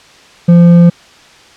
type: tone with hard clipping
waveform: sine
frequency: 172.3 Hz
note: F3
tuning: 23 cents flat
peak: -3 dBFS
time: 0.48-0.9 s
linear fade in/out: 10 ms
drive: 5 dB
effects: white hiss -40 dBFS RMS until 1.56 s + low-pass 5000 Hz 12 dB/octave